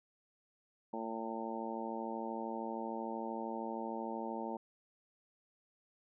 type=harmonic tone; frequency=113 Hz; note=A2; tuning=47 cents sharp; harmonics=2 / 3 / 4 / 5 / 6 / 7 / 8; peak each=-43 / -45 / -47 / -46 / -50 / -46 / -44 dBFS; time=0.93-4.57 s; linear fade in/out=5 ms; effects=none